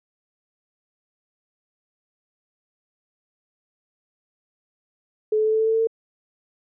sine tone with pitch steps, 430 / 433 / 436 / 439 / 442.1 / 445.2 / 448.3 / 451.4 Hz, A4 / A4 / A4 / A4 / A4 / A4 / A4 / A4, -40 / -28 / -16 / -4 / +8 / +20 / +32 / +44 cents, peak -17 dBFS, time 5.32-5.872 s, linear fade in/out 5 ms, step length 69 ms, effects none

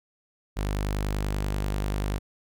sawtooth tone, 50.3 Hz, G1, 45 cents sharp, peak -22 dBFS, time 0.56-2.19 s, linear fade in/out 20 ms, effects none

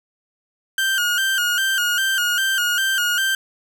30% pulse tone with vibrato, 1500 Hz, F#6, 23 cents sharp, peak -15 dBFS, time 0.78-3.35 s, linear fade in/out 2 ms, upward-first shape square, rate 2.5 Hz, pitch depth 75 cents each way, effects none

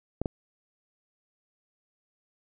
clicks, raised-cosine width 2 ms, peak -15 dBFS, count 2, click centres 0.216 / 0.258 s, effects none

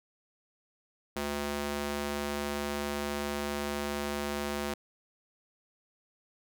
square tone with high-pass filter, 72.3 Hz, D2, 27 cents flat, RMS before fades -34 dBFS, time 1.16-4.74 s, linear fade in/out 5 ms, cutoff 240 Hz, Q 0.62, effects none

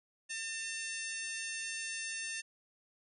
harmonic tone, 899 Hz, A5, 37 cents sharp, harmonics 2 / 3 / 4 / 5 / 6 / 7 / 8 / 9 / 10, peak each -43 / -43 / -50 / -51 / -49 / -46 / -53 / -57 / -45 dBFS, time 0.29-2.42 s, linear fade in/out 20 ms, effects none

